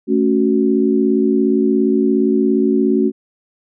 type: chord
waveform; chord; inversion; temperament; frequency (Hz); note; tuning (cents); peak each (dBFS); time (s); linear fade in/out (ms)
sine; F# minor; first; equal; 220 / 277.2 / 370; A3 / C#4 / F#4; 0 / 0 / 0; -16; 0.07-3.12; 50
effects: none